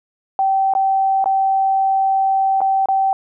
sine tone with dropouts, 774 Hz, G5, 22 cents flat, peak -13 dBFS, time 0.39-3.13 s, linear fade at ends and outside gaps 1 ms, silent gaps 0.737-0.751 / 1.242-1.258 / 2.606-2.615 / 2.858-2.886 s, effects none

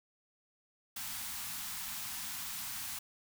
white band-stop noise, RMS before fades -41 dBFS, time 0.96-2.99 s, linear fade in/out 5 ms, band 260 to 740 Hz, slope 48 dB/octave, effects none

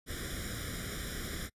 pink noise with comb filter, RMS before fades -39 dBFS, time 0.06-1.5 s, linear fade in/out 50 ms, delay 0.56 ms, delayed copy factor +0.9, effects noise-tail reverb RT60 0.1 s tail -26 dB re dry + resampled to 32000 Hz

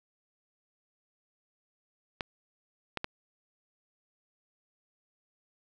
clicks, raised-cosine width 0.3 ms, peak -16 dBFS, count 3, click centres 2.208 / 2.973 / 3.044 s, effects none

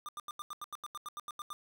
square tone bursts, 1200 Hz, D6, 37 cents sharp, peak -40 dBFS, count 14, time 0.06-1.53 s, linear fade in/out 0 ms, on 27 ms, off 84 ms, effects none

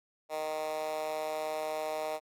10% pulse tone with high-pass filter, 155.2 Hz, D#3, 4 cents flat, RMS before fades -35 dBFS, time 0.29-2.2 s, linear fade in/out 50 ms, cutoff 600 Hz, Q 2.9, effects AAC 64 kbps

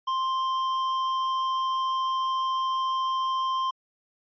sine tone with tanh clipping, 1049 Hz, C6, 4 cents sharp, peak -26 dBFS, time 0.07-3.71 s, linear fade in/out 10 ms, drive 11 dB, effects resampled to 11025 Hz

